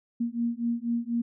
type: beating tone pair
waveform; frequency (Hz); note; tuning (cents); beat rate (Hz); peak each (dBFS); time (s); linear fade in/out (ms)
sine; 233.1 / 237.2; A#3 / A#3; 0 / +30; 4.1; -29; 0.2-1.22; 10
effects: none